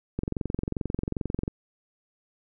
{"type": "click train", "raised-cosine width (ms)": 3, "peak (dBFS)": -15, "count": 30, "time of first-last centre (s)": [0.19, 1.479], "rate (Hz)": 22.5, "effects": []}